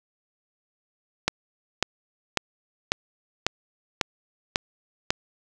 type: click train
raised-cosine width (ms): 0.2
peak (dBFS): -3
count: 8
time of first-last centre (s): 1.28-5.105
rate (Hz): 1.83
effects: none